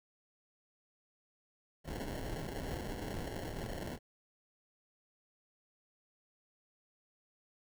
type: noise with sample-and-hold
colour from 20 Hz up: pink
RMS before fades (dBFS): -41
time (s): 1.84-3.99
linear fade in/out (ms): 50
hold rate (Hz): 1225
effects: none